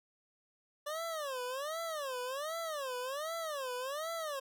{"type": "tone with vibrato", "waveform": "25% pulse", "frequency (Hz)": 575, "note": "D5", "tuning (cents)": -37, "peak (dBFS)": -33, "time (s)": [0.86, 4.4], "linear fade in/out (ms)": 10, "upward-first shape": "sine", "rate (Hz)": 1.3, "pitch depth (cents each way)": 260, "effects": []}